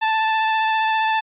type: tone with vibrato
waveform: sawtooth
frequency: 880 Hz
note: A5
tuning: in tune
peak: -13 dBFS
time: 0.01-1.21 s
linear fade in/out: 20 ms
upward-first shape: sine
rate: 15 Hz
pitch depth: 13 cents each way
effects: resampled to 8000 Hz